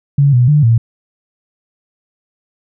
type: tone with pitch steps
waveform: sine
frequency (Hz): 141.2 / 123.1 / 148.8 / 115.1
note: C#3 / B2 / D3 / A#2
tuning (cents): +32 / -5 / +23 / -22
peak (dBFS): -6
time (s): 0.18-0.78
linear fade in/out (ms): 5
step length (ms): 150
effects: none